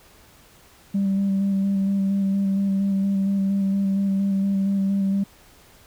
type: tone with vibrato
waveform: sine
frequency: 196 Hz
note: G3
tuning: in tune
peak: -17 dBFS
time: 0.94-5.24 s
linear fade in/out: 10 ms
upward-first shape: square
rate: 4.3 Hz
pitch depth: 15 cents each way
effects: tanh soft clip ceiling -16 dBFS + pink hiss -52 dBFS RMS until 5.86 s